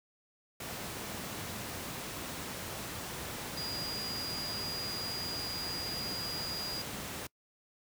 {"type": "tone in noise", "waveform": "sine", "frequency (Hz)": 4861, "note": "D#8", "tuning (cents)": -41, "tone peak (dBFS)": -37, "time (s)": [3.57, 6.82], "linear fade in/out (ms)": 5, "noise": "pink", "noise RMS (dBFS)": -40, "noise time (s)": [0.6, 7.27], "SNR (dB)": 0, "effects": ["noise-tail reverb RT60 0.1 s tail -25 dB re dry", "high-pass 80 Hz 12 dB/octave"]}